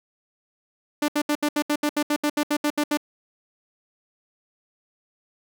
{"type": "tone bursts", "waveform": "sawtooth", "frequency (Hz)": 295.7, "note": "D4", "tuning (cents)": 12, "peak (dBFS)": -16, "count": 15, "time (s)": [1.02, 2.973], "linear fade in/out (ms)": 5, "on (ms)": 63, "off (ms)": 72, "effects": []}